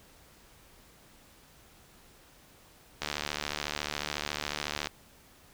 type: click train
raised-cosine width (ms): 0.2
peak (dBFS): -14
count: 138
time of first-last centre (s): 3.02-4.871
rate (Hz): 74
effects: pink hiss -58 dBFS RMS until 5.53 s